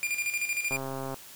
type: tone with tremolo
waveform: 45% pulse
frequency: 2400 Hz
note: D7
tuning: 37 cents sharp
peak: -26 dBFS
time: 0.03-0.77 s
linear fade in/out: 0 ms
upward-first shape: square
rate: 13 Hz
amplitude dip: 60%
type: click train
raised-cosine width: 1 ms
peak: -22 dBFS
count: 59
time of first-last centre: 0.71-1.143 s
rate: 134 Hz
effects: white hiss -48 dBFS RMS until 1.35 s